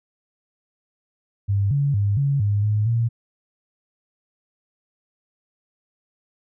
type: tone with pitch steps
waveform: sine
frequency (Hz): 99.9 / 141.6 / 101.4 / 140.1 / 102.5 / 105.7 / 116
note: G2 / C#3 / G#2 / C#3 / G#2 / G#2 / A#2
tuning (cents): +33 / +37 / -41 / +19 / -22 / +31 / -8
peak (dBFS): -17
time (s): 1.48-3.09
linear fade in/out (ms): 20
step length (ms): 230
effects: none